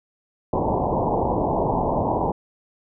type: low-pass noise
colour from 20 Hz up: white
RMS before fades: -22 dBFS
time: 0.53-2.32 s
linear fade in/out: 5 ms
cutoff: 990 Hz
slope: 96 dB/octave
effects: none